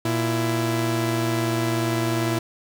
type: tone pair together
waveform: sawtooth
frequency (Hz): 117.8 / 333.2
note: A#2 / E4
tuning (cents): +19 / +19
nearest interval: octave + tritone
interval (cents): 1800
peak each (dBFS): -20 / -20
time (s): 0.05-2.39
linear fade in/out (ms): 5
effects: none